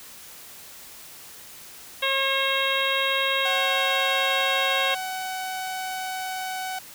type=harmonic tone; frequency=541 Hz; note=C#5; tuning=42 cents flat; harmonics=1 / 2 / 3 / 4 / 5 / 6 / 7; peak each=-29 / -29 / -29 / -29 / -29 / -29 / -29 dBFS; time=2.02-4.95 s; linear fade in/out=10 ms
type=tone; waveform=sawtooth; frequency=751 Hz; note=F#5; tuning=26 cents sharp; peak=-25 dBFS; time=3.45-6.79 s; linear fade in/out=5 ms
effects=white hiss -44 dBFS RMS until 6.94 s